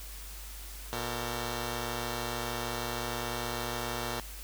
5% pulse tone pair together, 120 / 453.5 Hz, B2 / A#4, -49 / -48 cents, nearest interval octave + major seventh, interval 2301 cents, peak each -23 / -28 dBFS, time 0.93-4.2 s, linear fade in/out 0 ms, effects added 50 Hz sine -43 dBFS peak until 4.43 s + white hiss -47 dBFS RMS until 4.43 s

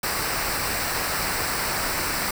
pink noise with comb filter, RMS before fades -26 dBFS, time 0.03-2.31 s, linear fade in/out 5 ms, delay 0.3 ms, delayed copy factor -0.6, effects none

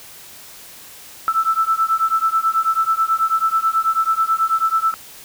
sine beating tone pair, 1317 / 1326.2 Hz, E6 / E6, -2 / +10 cents, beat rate 9.2 Hz, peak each -18 dBFS, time 1.28-4.94 s, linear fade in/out 0 ms, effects white hiss -40 dBFS RMS until 5.24 s

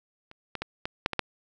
clicks, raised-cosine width 0.3 ms, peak -30 / -17 / -15 / -15 / -7 / -14 / -8 dBFS, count 7, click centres 0.314 / 0.553 / 0.62 / 0.855 / 1.061 / 1.133 / 1.193 s, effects none

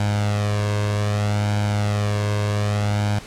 sawtooth tone with flanger, 103.83 Hz, G#2, in tune, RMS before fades -21 dBFS, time 0-3.19 s, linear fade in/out 5 ms, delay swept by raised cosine 1.3 to 1.88 ms, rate 0.64 Hz, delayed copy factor +0.65, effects pink hiss -39 dBFS RMS until 3.26 s + low-pass 8000 Hz 12 dB/octave

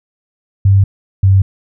sine tone pair in turn, 98 / 96.48 Hz, G2 / G2, 0 / -27 cents, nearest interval unison, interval 27 cents, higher first, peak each -5 dBFS, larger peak neither, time 0.65-0.84 / 1.23-1.42 s, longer neither, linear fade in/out 5 ms, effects none

